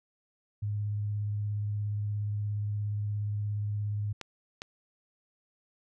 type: tone with vibrato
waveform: sine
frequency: 103.9 Hz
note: G#2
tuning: 1 cent sharp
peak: -29 dBFS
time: 0.62-4.13 s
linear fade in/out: 10 ms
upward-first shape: sine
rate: 17 Hz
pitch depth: 15 cents each way
type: clicks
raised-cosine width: 0.2 ms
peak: -21 dBFS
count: 2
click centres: 4.213 / 4.619 s
effects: none